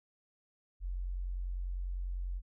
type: tone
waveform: sine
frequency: 45.07 Hz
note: F#1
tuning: 45 cents flat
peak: -34 dBFS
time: 0.8-2.42 s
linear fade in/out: 50 ms
effects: none